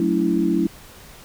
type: chord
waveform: sine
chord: F# minor seventh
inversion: none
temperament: equal with one note detuned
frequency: 185 / 220 / 284 / 329.6 Hz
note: F#3 / A3 / C#4 / E4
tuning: 0 / 0 / +42 / 0 cents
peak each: -23 / -24 / -23 / -20 dBFS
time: 0-0.67 s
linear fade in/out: 2 ms
effects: pink hiss -44 dBFS RMS until 1.24 s

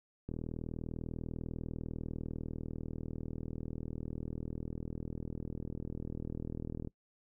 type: click train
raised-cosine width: 3 ms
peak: -27 dBFS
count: 265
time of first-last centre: 0.29-6.874 s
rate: 40.1 Hz
effects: noise-tail reverb RT60 0.1 s tail -22 dB re dry

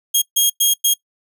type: tone bursts at uneven times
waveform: 10% pulse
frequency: 3254 Hz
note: G#7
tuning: 36 cents flat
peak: -4 dBFS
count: 4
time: 0.14-0.22 / 0.36-0.5 / 0.6-0.74 / 0.84-0.94 s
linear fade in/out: 10 ms
effects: noise-tail reverb RT60 0.1 s tail -22 dB re dry

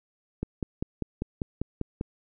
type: click train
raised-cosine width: 3 ms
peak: -16 dBFS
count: 9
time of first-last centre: 0.43-2.011 s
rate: 5.06 Hz
effects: none

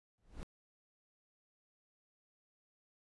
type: noise with exponential growth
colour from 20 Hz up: brown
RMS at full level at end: -41 dBFS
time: 0.18-0.43 s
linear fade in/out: 0 ms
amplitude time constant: 54 ms
effects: resampled to 24000 Hz

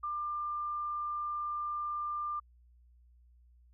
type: tone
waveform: sine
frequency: 1194 Hz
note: D6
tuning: 28 cents sharp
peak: -33 dBFS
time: 0.03-2.4 s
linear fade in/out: 10 ms
effects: added 60 Hz sine -59 dBFS peak until 3.73 s

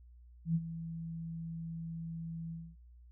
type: tone with ADSR envelope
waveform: sine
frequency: 164.81 Hz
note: E3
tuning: in tune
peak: -26 dBFS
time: 0.45-2.76 s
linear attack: 100 ms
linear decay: 43 ms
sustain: -13 dB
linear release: 250 ms
effects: noise-tail reverb RT60 0.3 s tail -24 dB re dry + added 60 Hz sine -54 dBFS peak until 3.11 s

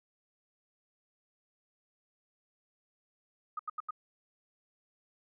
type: tone bursts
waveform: sine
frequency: 1244.5 Hz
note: D#6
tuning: in tune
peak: -33 dBFS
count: 4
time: 3.57-3.908 s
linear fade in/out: 5 ms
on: 23 ms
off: 82 ms
effects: none

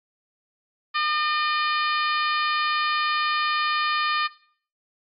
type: harmonic tone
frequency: 606 Hz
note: D#5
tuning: 46 cents flat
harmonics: 2 / 3 / 4 / 5 / 6 / 7 / 8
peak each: -24 / -28 / -30 / -32 / -34 / -35 / -36 dBFS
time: 0.94-4.28 s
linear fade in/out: 20 ms
effects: noise-tail reverb RT60 0.5 s tail -17 dB re dry + AAC 64 kbps

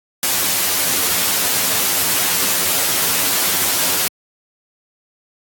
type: noise with comb filter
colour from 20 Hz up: white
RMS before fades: -17 dBFS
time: 0.23-4.08 s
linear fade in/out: 2 ms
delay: 11 ms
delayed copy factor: +0.75
effects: high-pass 100 Hz 12 dB/octave + AAC 64 kbps

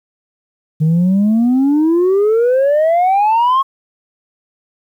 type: exponential sweep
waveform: sine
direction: up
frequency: 152.2 to 1099 Hz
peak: -7 dBFS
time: 0.8-3.63 s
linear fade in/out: 20 ms
effects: tanh soft clip ceiling -8 dBFS + 8-bit

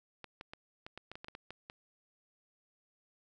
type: clicks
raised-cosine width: 0.3 ms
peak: -29 dBFS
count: 12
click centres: 0.243 / 0.411 / 0.535 / 0.865 / 0.976 / 1.116 / 1.155 / 1.245 / 1.284 / 1.351 / 1.506 / 1.699 s
effects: none

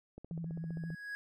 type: click train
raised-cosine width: 2 ms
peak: -34 dBFS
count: 12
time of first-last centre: 0.18-0.904 s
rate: 15.2 Hz
type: tone with vibrato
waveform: sine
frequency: 164.81 Hz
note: E3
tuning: in tune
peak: -37 dBFS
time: 0.31-0.95 s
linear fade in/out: 5 ms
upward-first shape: sine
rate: 13 Hz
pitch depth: 53 cents each way
type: tone with exponential growth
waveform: triangle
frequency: 1661.2 Hz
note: G#6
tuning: in tune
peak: -35 dBFS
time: 0.46-1.15 s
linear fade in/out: 0 ms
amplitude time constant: 150 ms
effects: none

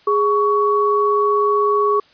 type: tone pair together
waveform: sine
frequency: 413.9 / 1121 Hz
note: G#4 / C#6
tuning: -6 / +19 cents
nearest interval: octave + perfect fourth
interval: 1725 cents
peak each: -16 dBFS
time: 0.07-2 s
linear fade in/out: 5 ms
effects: white hiss -52 dBFS RMS until 2.13 s + resampled to 11025 Hz

